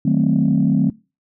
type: chord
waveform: sine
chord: D# diminished seventh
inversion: none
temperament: equal with one note detuned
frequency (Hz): 155.56 / 187.36 / 220 / 261.6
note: D#3 / F#3 / A3 / C4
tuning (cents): 0 / +22 / 0 / 0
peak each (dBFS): -18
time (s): 0.05-0.9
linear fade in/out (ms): 5
effects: noise-tail reverb RT60 0.3 s tail -23 dB re dry + tanh soft clip ceiling -6 dBFS